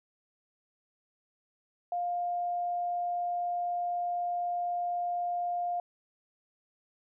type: tone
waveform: sine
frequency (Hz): 704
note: F5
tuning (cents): +14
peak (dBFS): -29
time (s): 1.92-5.8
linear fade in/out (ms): 2
effects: none